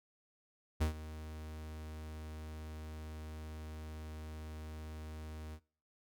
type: tone with ADSR envelope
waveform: 45% pulse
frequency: 77.78 Hz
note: D#2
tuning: in tune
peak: -28 dBFS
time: 0.8-5.6 s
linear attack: 18 ms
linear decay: 110 ms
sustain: -16 dB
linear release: 66 ms
effects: noise-tail reverb RT60 0.5 s tail -24 dB re dry